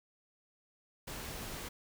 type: noise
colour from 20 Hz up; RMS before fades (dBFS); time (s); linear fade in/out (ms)
pink; -43; 1.07-1.69; 10
effects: none